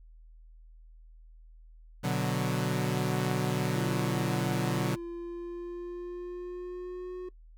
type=chord; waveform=sawtooth; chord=B minor; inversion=none; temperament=equal; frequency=123.47 / 146.83 / 185 Hz; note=B2 / D3 / F#3; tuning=0 / 0 / 0 cents; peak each=-28 dBFS; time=2.03-4.96 s; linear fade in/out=20 ms
type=tone with pitch glide; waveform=triangle; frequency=341.7 to 364.1 Hz; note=F4 to F#4; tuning=-38 to -28 cents; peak=-34 dBFS; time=3.75-7.29 s; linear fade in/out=5 ms; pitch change=+110 cents; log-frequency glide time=4.98-7.15 s
effects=noise-tail reverb RT60 0.1 s tail -21 dB re dry + added 40 Hz sine -50 dBFS peak until 7.57 s